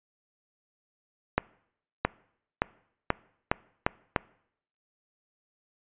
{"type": "accelerating click train", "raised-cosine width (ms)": 0.5, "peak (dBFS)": -7, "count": 7, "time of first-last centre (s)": [1.38, 4.162], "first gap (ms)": 670, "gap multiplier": 0.85, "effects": ["noise-tail reverb RT60 0.7 s tail -23 dB re dry", "resampled to 8000 Hz"]}